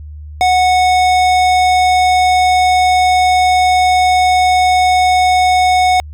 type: tone with hard clipping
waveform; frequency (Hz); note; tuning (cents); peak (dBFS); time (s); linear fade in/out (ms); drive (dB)
sine; 735; F#5; -12; -10; 0.41-6; 0; 16
effects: added 75 Hz sine -27 dBFS peak until 6.13 s